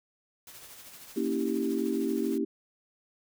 white noise with tremolo, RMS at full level -47 dBFS, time 0.47-2.38 s, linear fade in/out 2 ms, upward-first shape sine, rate 13 Hz, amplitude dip 40%
sine chord, A# diminished seventh, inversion none, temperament equal with one note detuned, 233.1 / 277.2 / 324.2 / 392 Hz, A#3 / C#4 / E4 / G4, 0 / 0 / -29 / 0 cents, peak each -32 dBFS, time 1.16-2.45 s, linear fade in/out 10 ms
effects none

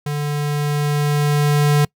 square tone with level ramp, 146.83 Hz, D3, in tune, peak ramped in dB -21 to -12 dBFS, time 0.06-1.85 s, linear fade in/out 5 ms, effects noise-tail reverb RT60 0.1 s tail -25 dB re dry

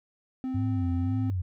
triangle tone, 259.5 Hz, C4, 14 cents flat, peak -27 dBFS, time 0.44-1.3 s, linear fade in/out 0 ms
sine tone with vibrato, 96.2 Hz, G2, 32 cents flat, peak -26 dBFS, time 0.54-1.42 s, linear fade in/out 10 ms, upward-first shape sine, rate 1.9 Hz, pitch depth 190 cents each way
effects none

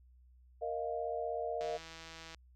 sine chord, Bb suspended fourth, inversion none, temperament equal, 466.2 / 622.3 / 698.5 Hz, Bb4 / Eb5 / F5, 0 / 0 / 0 cents, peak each -39 dBFS, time 0.61-1.78 s, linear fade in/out 20 ms
click train, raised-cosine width 0.2 ms, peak -32 dBFS, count 121, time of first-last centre 1.61-2.346 s, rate 163 Hz
effects added 62 Hz sine -59 dBFS peak until 2.55 s

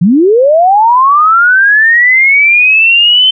sine linear sweep, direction up, 155.56 to 3086 Hz, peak -3 dBFS, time 0.01-3.31 s, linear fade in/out 10 ms, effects none

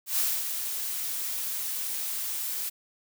blue noise with ADSR envelope, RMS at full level -25 dBFS, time 0.06-2.7 s, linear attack 120 ms, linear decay 250 ms, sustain -7 dB, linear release 17 ms, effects none

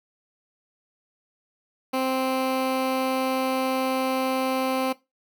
15% pulse tone with notch filter, 261.6 Hz, C4, in tune, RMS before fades -25 dBFS, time 1.93-4.93 s, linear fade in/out 10 ms, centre 7100 Hz, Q 1.3, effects noise-tail reverb RT60 0.2 s tail -17 dB re dry

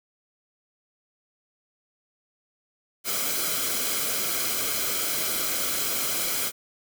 white noise with comb filter, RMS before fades -27 dBFS, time 3.04-6.52 s, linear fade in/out 50 ms, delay 1.1 ms, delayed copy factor -0.6, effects none

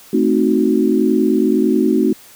sine chord, A diminished seventh, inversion none, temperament equal, 220 / 261.6 / 311.1 / 370 Hz, A3 / C4 / Eb4 / Gb4, 0 / 0 / 0 / 0 cents, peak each -17 dBFS, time 0.13-2.13 s, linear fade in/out 5 ms, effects white hiss -43 dBFS RMS until 2.35 s

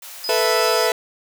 white high-pass noise, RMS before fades -37 dBFS, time 0.02-0.47 s, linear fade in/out 5 ms, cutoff 520 Hz, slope 96 dB/octave
triangle tone, 5000 Hz, D#8, 8 cents sharp, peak -24 dBFS, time 0.24-0.87 s, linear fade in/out 2 ms
sawtooth chord, A suspended second, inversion none, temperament equal, 440 / 493.9 / 659.3 Hz, A4 / B4 / E5, 0 / 0 / 0 cents, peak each -17 dBFS, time 0.29-0.92 s, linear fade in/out 2 ms
effects none

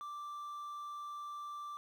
triangle tone, 1174.7 Hz, D6, in tune, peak -40 dBFS, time 0.01-1.77 s, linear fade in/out 0 ms, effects 11-bit

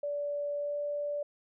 sine tone with pitch glide, 579 to 582.7 Hz, D5 to D5, -25 to -14 cents, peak -31 dBFS, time 0.03-1.23 s, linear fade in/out 5 ms, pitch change +11 cents, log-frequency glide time 0.57-0.77 s, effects none

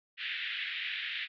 pink band-pass noise, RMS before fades -37 dBFS, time 0.17-1.28 s, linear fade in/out 50 ms, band 1700 to 3600 Hz, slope 48 dB/octave, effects none

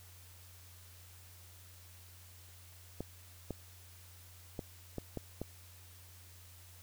clicks, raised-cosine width 2 ms, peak -25 dBFS, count 6, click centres 3.006 / 3.507 / 4.592 / 4.983 / 5.173 / 5.416 s, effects added 89 Hz sine -56 dBFS peak until 6.82 s + white hiss -59 dBFS RMS until 6.82 s

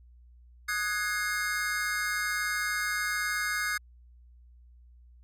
square chord, Ab dominant seventh, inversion second, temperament equal with one note detuned, 1244.5 / 1480 / 1661.2 / 2128 Hz, Eb6 / Gb6 / Ab6 / C7, 0 / 0 / 0 / +29 cents, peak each -37 / -35 / -33 / -35 dBFS, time 0.68-3.78 s, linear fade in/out 10 ms, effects added 60 Hz sine -52 dBFS peak until 5.23 s + resampled to 32000 Hz

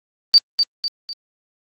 sine tone with echo, 4622 Hz, D8, 28 cents flat, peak -5 dBFS, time 0.34-0.38 s, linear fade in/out 0 ms, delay 250 ms, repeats 3, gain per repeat -7 dB, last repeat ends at 1.13 s, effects Opus 24 kbps

